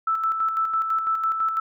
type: tone with tremolo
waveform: sine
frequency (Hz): 1318.5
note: E6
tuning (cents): 0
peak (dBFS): -19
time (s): 0.07-1.6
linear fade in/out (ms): 5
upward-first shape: square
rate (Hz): 6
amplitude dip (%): 45
effects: none